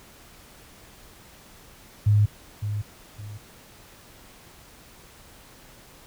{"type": "tone with echo", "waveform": "sine", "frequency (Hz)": 104.2, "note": "G#2", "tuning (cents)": 6, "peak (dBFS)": -15, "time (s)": [2.06, 2.26], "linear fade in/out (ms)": 10, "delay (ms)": 560, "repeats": 2, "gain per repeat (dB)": -10, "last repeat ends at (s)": 3.38, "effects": ["pink hiss -50 dBFS RMS until 6.06 s"]}